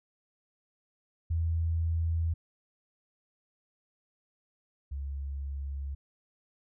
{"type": "tone pair in turn", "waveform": "sine", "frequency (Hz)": [82.41, 69.42], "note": ["E2", "C#2"], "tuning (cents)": [0, 3], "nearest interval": "minor third", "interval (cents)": 297, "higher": "first", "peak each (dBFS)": [-26, -33], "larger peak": "first", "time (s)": [[1.3, 2.34], [4.91, 5.95]], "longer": "neither", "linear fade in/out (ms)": 10, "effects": []}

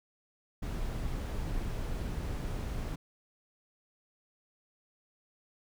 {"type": "noise", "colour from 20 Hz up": "brown", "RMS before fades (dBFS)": -35, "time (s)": [0.62, 2.96], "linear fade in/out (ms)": 10, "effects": []}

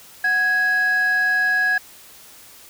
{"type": "tone pair together", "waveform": "sine", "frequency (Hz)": [740, 1661.2], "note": ["F#5", "G#6"], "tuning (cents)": [0, 0], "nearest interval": "octave + major second", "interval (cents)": 1400, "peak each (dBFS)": [-25, -14], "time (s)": [0.24, 1.78], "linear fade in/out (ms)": 5, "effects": ["tanh soft clip ceiling -14 dBFS", "white hiss -45 dBFS RMS until 2.69 s"]}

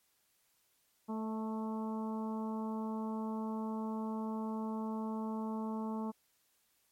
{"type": "harmonic tone with a mistuned harmonic", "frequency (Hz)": 220, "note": "A3", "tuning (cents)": 0, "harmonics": [1, 2, 3, 4, 5, 6], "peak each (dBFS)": [-36, -45, -50, -45, -49, -59], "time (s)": [1.08, 6.12], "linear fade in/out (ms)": 20, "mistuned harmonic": 3, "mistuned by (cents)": -24, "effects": ["white hiss -74 dBFS RMS until 6.91 s", "MP3 64 kbps"]}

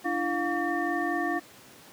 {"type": "tone cluster", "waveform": "sine", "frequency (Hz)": [293.7, 338.2, 711, 1138, 1808], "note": ["D4", "E4", "F5", "C#6", "A6"], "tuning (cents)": [0, 44, 31, 45, 47], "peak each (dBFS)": [-32, -31, -31, -36, -32], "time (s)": [0.04, 1.4], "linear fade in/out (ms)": 20, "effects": ["pink hiss -51 dBFS RMS until 1.92 s", "high-pass 150 Hz 12 dB/octave"]}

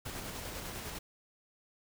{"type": "noise with tremolo", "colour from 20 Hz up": "pink", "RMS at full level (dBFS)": -41, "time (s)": [0.05, 0.99], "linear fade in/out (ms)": 10, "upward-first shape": "square", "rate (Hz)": 10, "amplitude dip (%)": 25, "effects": []}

